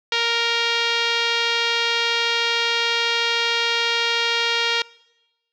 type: tone with low-pass filter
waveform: 5% pulse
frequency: 466.3 Hz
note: A#4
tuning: 1 cent sharp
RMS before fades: -21 dBFS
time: 0.12-4.82 s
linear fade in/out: 2 ms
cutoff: 3700 Hz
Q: 1.6
effects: noise-tail reverb RT60 1.0 s tail -23 dB re dry